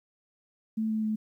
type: tone with pitch steps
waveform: sine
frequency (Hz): 220 / 218.1 / 216.2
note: A3 / A3 / A3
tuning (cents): 0 / -15 / -30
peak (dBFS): -26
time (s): 0.77-1.16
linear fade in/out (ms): 10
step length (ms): 130
effects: 11-bit